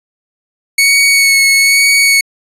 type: tone with vibrato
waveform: sawtooth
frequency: 2217 Hz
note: C#7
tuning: in tune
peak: -3 dBFS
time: 0.78-2.21 s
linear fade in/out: 5 ms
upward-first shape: sine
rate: 1.1 Hz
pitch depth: 19 cents each way
effects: resampled to 32000 Hz